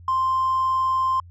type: tone with hard clipping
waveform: sine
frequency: 1046.5 Hz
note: C6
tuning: in tune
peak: -19 dBFS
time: 0.08-1.2 s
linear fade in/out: 2 ms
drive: 1 dB
effects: added 87 Hz sine -42 dBFS peak until 1.3 s